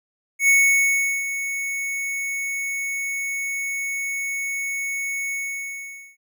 square tone with ADSR envelope, 2214 Hz, C#7, 3 cents flat, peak -13 dBFS, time 0.39-6.17 s, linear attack 93 ms, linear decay 750 ms, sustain -12 dB, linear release 850 ms, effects none

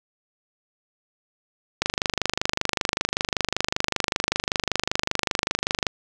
click train, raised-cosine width 0.2 ms, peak -3 dBFS, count 103, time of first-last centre 1.82-5.868 s, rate 25.2 Hz, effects none

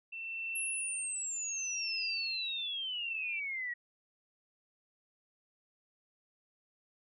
sine tone with tremolo, 2686 Hz, E7, 32 cents sharp, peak -35 dBFS, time 0.12-3.4 s, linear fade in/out 10 ms, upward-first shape triangle, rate 0.64 Hz, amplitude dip 95%
sine exponential sweep, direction down, 11290 to 1896 Hz, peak -35 dBFS, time 0.55-3.74 s, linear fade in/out 10 ms
effects none

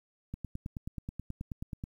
click train, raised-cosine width 5 ms, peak -25 dBFS, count 15, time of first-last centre 0.34-1.839 s, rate 9.34 Hz, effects 10-bit

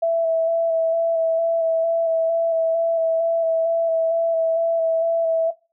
sine tone with vibrato, 659.3 Hz, E5, in tune, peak -16 dBFS, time 0.02-5.51 s, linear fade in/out 10 ms, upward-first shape square, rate 2.2 Hz, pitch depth 14 cents each way, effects noise-tail reverb RT60 0.3 s tail -20 dB re dry

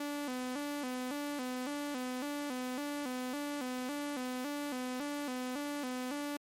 sawtooth tone with vibrato, 270.7 Hz, C#4, 41 cents flat, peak -32 dBFS, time 0-6.37 s, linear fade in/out 5 ms, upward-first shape square, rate 1.8 Hz, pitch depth 120 cents each way, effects MP3 64 kbps

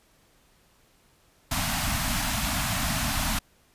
pink band-stop noise, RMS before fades -27 dBFS, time 1.51-3.39 s, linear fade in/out 5 ms, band 290 to 620 Hz, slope 96 dB/octave, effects pink hiss -62 dBFS RMS until 3.74 s + resampled to 32000 Hz

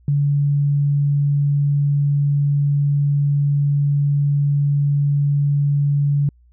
sine tone, 143.2 Hz, D3, 43 cents flat, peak -14 dBFS, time 0.08-6.29 s, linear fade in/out 2 ms, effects added 60 Hz sine -49 dBFS peak until 6.52 s

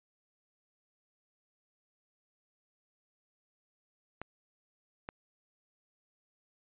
clicks, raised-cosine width 0.5 ms, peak -24 dBFS, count 2, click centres 4.216 / 5.089 s, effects resampled to 8000 Hz

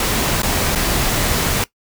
pink noise with dropouts, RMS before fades -18 dBFS, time 0-1.64 s, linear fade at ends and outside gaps 2 ms, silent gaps 0.42-0.431 / 0.751-0.756 s, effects noise-tail reverb RT60 0.1 s tail -18 dB re dry

